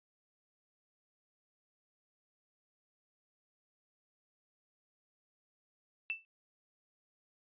sine tone with exponential decay, 2658 Hz, E7, 14 cents sharp, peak -30 dBFS, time 6.1-6.25 s, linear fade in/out 0 ms, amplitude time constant 32 ms, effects resampled to 8000 Hz

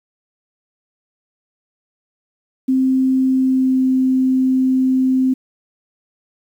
sine tone with pitch glide, 261.6 to 259.9 Hz, C4 to C4, 0 to -11 cents, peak -12 dBFS, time 2.68-5.34 s, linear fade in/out 10 ms, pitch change -11 cents, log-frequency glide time 3.27-3.83 s, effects 8-bit

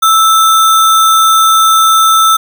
sine tone with sample-and-hold, 1318.5 Hz, E6, in tune, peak -4 dBFS, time 0.02-2.37 s, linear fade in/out 10 ms, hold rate 4900 Hz, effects none

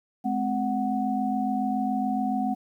sine tone cluster, 212.6 / 259.7 / 741 Hz, G#3 / C4 / F#5, +41 / -13 / +2 cents, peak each -28 dBFS, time 0.24-2.55 s, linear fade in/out 20 ms, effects 10-bit

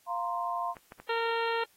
sine chord, F suspended fourth, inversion none, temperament equal, 698.5 / 932.3 / 1046.5 Hz, F5 / Bb5 / C6, 0 / 0 / 0 cents, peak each -34 / -36 / -33 dBFS, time 0.06-0.75 s, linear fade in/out 50 ms
clicks, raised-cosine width 0.5 ms, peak -31 dBFS, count 3, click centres 0.768 / 0.921 / 1 s
harmonic tone, 460 Hz, A#4, 23 cents flat, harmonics 1 / 2 / 3 / 4 / 5 / 6 / 7 / 8 / 9, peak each -31 / -32 / -36 / -38 / -44 / -40 / -43 / -50 / -48 dBFS, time 1.09-1.64 s, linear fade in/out 5 ms
effects white hiss -65 dBFS RMS until 1.76 s + AAC 48 kbps

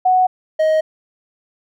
sine / triangle tone pair in turn, 740 / 627.8 Hz, F#5 / D#5, 0 / +15 cents, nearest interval minor third, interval 285 cents, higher first, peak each -10 dBFS, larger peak neither, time 0.05-0.27 / 0.59-0.81 s, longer neither, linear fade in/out 10 ms, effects none

